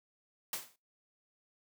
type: noise with exponential decay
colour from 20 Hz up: white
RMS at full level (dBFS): -34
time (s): 0.53-0.76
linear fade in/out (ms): 2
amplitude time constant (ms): 49
effects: noise-tail reverb RT60 0.2 s tail -19 dB re dry + high-pass 150 Hz 12 dB/octave